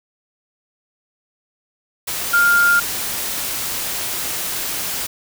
sine tone in noise, 1404 Hz, F6, 9 cents sharp, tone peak -11 dBFS, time 2.33-2.8 s, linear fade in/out 10 ms, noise white, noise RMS -24 dBFS, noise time 2.07-5.07 s, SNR +10 dB, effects none

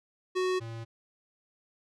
square tone pair in turn, 369.7 / 114.38 Hz, F#4 / A#2, -1 / -32 cents, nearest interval octave + minor sixth, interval 2031 cents, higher first, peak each -27 / -38 dBFS, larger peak first, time 0.35-0.6 / 0.6-0.85 s, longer neither, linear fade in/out 20 ms, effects low-pass 6000 Hz 12 dB/octave

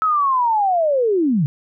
sine linear sweep, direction down, 1302 to 130.81 Hz, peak -14 dBFS, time 0.02-1.46 s, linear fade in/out 0 ms, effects none

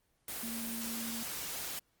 sine tone in noise, 230 Hz, A#3, 23 cents flat, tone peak -40 dBFS, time 0.43-1.23 s, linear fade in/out 2 ms, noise white, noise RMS -40 dBFS, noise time 0.28-1.79 s, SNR -3 dB, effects pink hiss -75 dBFS RMS until 2 s + Opus 24 kbps

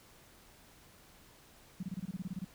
sine tone bursts, 185 Hz, F#3, in tune, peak -35 dBFS, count 12, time 1.8-2.447 s, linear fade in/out 5 ms, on 31 ms, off 25 ms, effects pink hiss -60 dBFS RMS until 2.54 s

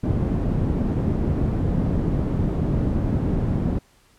white low-pass noise, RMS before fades -22 dBFS, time 0.03-3.79 s, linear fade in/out 10 ms, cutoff 200 Hz, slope 12 dB/octave, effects pink hiss -58 dBFS RMS until 4.18 s + low-pass 12000 Hz 12 dB/octave

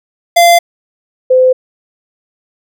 square / sine tone pair in turn, 689 / 512.8 Hz, F5 / C5, -24 / -35 cents, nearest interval perfect fourth, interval 511 cents, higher first, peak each -4 dBFS, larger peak neither, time 0.36-0.59 / 1.3-1.53 s, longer neither, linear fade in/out 10 ms, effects none

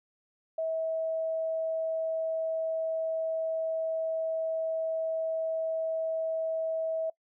sine tone, 646 Hz, E5, 35 cents flat, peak -28 dBFS, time 0.58-7.1 s, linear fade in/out 5 ms, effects noise-tail reverb RT60 0.1 s tail -22 dB re dry

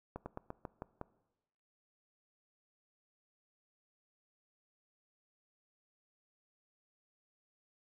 slowing click train, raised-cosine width 1 ms, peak -27 dBFS, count 7, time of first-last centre 0.16-1.014 s, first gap 100 ms, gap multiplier 1.14, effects noise-tail reverb RT60 1.0 s tail -20 dB re dry

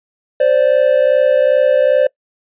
triangle tone pair together, 522 / 584.5 Hz, C5 / D5, -4 / -8 cents, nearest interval major second, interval 196 cents, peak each -10 dBFS, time 0.4-2.07 s, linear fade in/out 5 ms, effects noise-tail reverb RT60 0.1 s tail -24 dB re dry + resampled to 8000 Hz

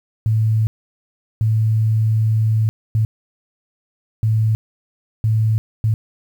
sine tone bursts at uneven times, 110 Hz, A2, in tune, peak -13 dBFS, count 6, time 0.26-0.67 / 1.41-2.69 / 2.95-3.05 / 4.23-4.55 / 5.24-5.58 / 5.84-5.94 s, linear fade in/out 0 ms, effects 8-bit

